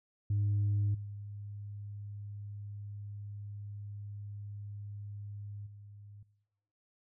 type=tone with level steps; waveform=sine; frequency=102.4 Hz; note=G#2; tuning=24 cents flat; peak=-26 / -41 / -49 dBFS; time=0.3-6.23 s; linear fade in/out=5 ms; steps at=0.94 / 5.66 s; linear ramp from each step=10 ms; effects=noise-tail reverb RT60 1.0 s tail -21 dB re dry + tanh soft clip ceiling -25 dBFS